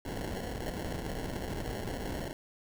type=noise with sample-and-hold; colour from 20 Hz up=pink; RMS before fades=-37 dBFS; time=0.05-2.33 s; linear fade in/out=2 ms; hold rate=1225 Hz; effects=none